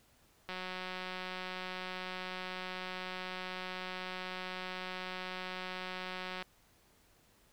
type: click train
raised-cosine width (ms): 0.3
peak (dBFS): -25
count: 1093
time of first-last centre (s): 0.49-6.425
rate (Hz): 184
effects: pink hiss -67 dBFS RMS until 7.52 s